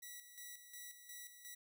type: tone with tremolo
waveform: 5% pulse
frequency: 1946 Hz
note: B6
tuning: 26 cents flat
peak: -39 dBFS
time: 0.02-1.55 s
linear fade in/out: 10 ms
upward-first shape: square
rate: 2.8 Hz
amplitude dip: 60%
effects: none